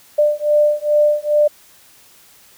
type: beating tone pair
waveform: sine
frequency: 594 / 596.4 Hz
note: D5 / D5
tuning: +20 / +27 cents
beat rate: 2.4 Hz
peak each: -15 dBFS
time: 0.18-1.48 s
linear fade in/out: 10 ms
effects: white hiss -48 dBFS RMS until 2.57 s